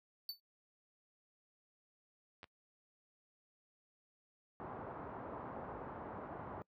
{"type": "tone with exponential decay", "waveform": "square", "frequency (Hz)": 4510, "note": "C#8", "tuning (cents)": 29, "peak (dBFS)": -37, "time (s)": [0.29, 0.4], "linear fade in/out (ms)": 1, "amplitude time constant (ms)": 23}
{"type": "clicks", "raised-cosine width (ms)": 0.3, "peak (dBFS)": -35, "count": 2, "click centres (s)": [2.431, 2.442]}
{"type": "low-pass noise", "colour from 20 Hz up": "white", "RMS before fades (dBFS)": -47, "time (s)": [4.6, 6.62], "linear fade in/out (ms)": 0, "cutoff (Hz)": 1100, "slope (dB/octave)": 24}
{"effects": ["noise-tail reverb RT60 0.1 s tail -25 dB re dry", "high-pass 60 Hz 12 dB/octave"]}